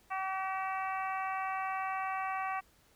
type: harmonic tone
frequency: 381.6 Hz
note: G4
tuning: 47 cents flat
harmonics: 2 / 3 / 4 / 5 / 6 / 7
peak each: -36 / -37 / -45 / -44 / -46 / -47 dBFS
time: 0.1-2.61 s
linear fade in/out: 20 ms
effects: pink hiss -66 dBFS RMS until 2.95 s